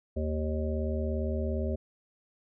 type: harmonic tone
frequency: 77.4 Hz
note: D#2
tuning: 9 cents flat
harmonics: 1 / 3 / 5 / 7 / 8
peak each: -30 / -35 / -37 / -38 / -39 dBFS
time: 0.16-1.76 s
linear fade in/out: 10 ms
effects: none